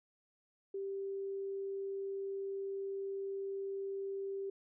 sine tone, 392 Hz, G4, in tune, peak -37 dBFS, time 0.74-4.5 s, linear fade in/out 5 ms, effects none

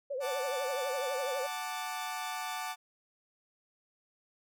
sine tone with vibrato, 534 Hz, C5, 35 cents sharp, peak -33 dBFS, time 0.1-1.47 s, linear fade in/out 10 ms, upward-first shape triangle, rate 12 Hz, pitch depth 150 cents each way
sawtooth chord, D major, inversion first, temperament equal, 740 / 880 / 1174.7 Hz, F#5 / A5 / D6, 0 / 0 / 0 cents, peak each -36 / -36 / -37 dBFS, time 0.2-2.76 s, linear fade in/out 50 ms
effects none

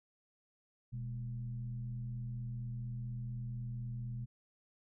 sine tone with frequency modulation, 121.8 Hz, B2, 24 cents flat, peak -38 dBFS, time 0.92-4.26 s, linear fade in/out 20 ms, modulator 84.2 Hz, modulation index 0.48, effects none

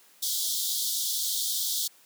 pink high-pass noise, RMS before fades -29 dBFS, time 0.22-1.88 s, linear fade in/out 10 ms, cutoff 3300 Hz, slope 96 dB/octave, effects white hiss -58 dBFS RMS until 2.05 s + high-pass 200 Hz 12 dB/octave

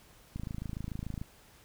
click train, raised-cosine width 5 ms, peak -25 dBFS, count 24, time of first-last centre 0.36-1.215 s, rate 26.9 Hz, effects pink hiss -59 dBFS RMS until 1.64 s

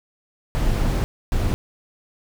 brown noise bursts at uneven times, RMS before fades -20 dBFS, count 2, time 0.55-1.04 / 1.32-1.54 s, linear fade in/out 0 ms, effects none

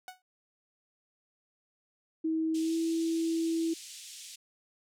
sawtooth tone with exponential decay, 740 Hz, F#5, in tune, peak -35 dBFS, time 0.08-0.22 s, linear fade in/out 1 ms, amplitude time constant 29 ms
sine tone with pitch glide, 320.2 to 328.1 Hz, D#4 to E4, +50 to -8 cents, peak -27 dBFS, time 2.24-3.74 s, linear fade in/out 10 ms, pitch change +42 cents, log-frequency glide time 2.59-2.75 s
white band-pass noise, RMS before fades -47 dBFS, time 2.54-4.36 s, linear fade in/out 10 ms, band 2700 to 8800 Hz, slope 24 dB/octave
effects none

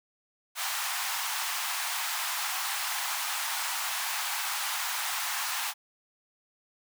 pink high-pass noise, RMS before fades -32 dBFS, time 0.55-5.74 s, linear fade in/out 50 ms, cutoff 780 Hz, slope 48 dB/octave, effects none

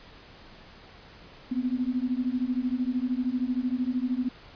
sine beating tone pair, 245.3 / 258.3 Hz, B3 / C4, -12 / -22 cents, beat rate 13 Hz, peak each -28 dBFS, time 1.51-4.29 s, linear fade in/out 10 ms, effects pink hiss -50 dBFS RMS until 4.55 s + resampled to 11025 Hz

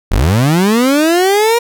30% pulse linear sweep, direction up, 35.85 to 478.7 Hz, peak -6 dBFS, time 0.11-1.59 s, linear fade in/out 10 ms, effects none

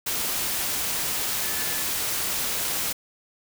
sine tone in noise, 1741 Hz, A6, 19 cents flat, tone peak -38 dBFS, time 1.42-1.83 s, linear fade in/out 10 ms, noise white, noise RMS -27 dBFS, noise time 0.06-2.93 s, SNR -14 dB, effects none

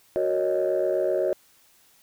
sine chord, D# minor seventh, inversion first, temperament equal, 370 / 466.2 / 554.4 / 622.3 Hz, F#4 / A#4 / C#5 / D#5, 0 / 0 / 0 / 0 cents, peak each -25 / -30 / -25 / -25 dBFS, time 0.16-1.33 s, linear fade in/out 0 ms, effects tanh soft clip ceiling -15 dBFS + white hiss -59 dBFS RMS until 2.02 s

